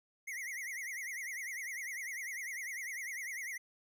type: tone with vibrato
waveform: square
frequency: 2044 Hz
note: C7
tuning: 41 cents flat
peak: -40 dBFS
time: 0.27-3.58 s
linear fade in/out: 10 ms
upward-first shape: triangle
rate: 10 Hz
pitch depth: 180 cents each way
effects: none